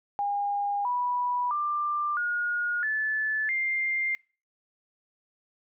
sine tone with pitch steps, 811 / 981.3 / 1187.4 / 1436.7 / 1738.4 / 2103 Hz, G#5 / B5 / D6 / F6 / A6 / C7, -41 / -11 / +19 / +49 / -21 / +8 cents, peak -25 dBFS, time 0.19-4.15 s, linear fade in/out 0 ms, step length 660 ms, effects noise-tail reverb RT60 0.4 s tail -26 dB re dry

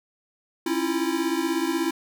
square tone cluster, 271.4 / 324.6 / 341 Hz, C#4 / E4 / F4, -36 / -27 / -41 cents, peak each -30 / -27 / -28 dBFS, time 0.66-1.91 s, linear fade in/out 5 ms, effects none

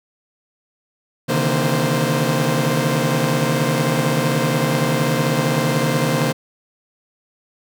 sawtooth tone cluster, 133.8 / 149.6 / 160.3 / 232.6 / 521 Hz, C3 / D3 / E3 / A#3 / C5, +39 / +32 / -48 / -4 / -7 cents, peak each -19 dBFS, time 1.28-6.33 s, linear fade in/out 20 ms, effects none

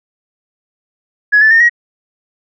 sine tone with pitch steps, 1682 / 1751.4 / 1823.7 / 1898.9 Hz, G#6 / A6 / A#6 / A#6, +22 / -8 / -38 / +32 cents, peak -4 dBFS, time 1.32-1.696 s, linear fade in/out 20 ms, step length 94 ms, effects tanh soft clip ceiling 0 dBFS

